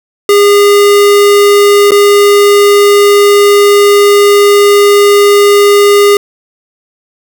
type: tone with dropouts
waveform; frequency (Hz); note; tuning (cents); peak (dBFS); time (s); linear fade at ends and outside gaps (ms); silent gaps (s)
square; 407.2; G#4; -34; -3; 0.29-6.17; 2; 1.908-1.918
effects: none